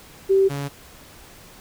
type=tone pair in turn; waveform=sine / sawtooth; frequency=387.5 / 141.26 Hz; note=G4 / C#3; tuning=-20 / +33 cents; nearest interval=octave + perfect fourth; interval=1747 cents; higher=first; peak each=-13 / -22 dBFS; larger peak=first; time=0.29-0.49 / 0.49-0.69 s; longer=neither; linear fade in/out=20 ms; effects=pink hiss -46 dBFS RMS until 1.6 s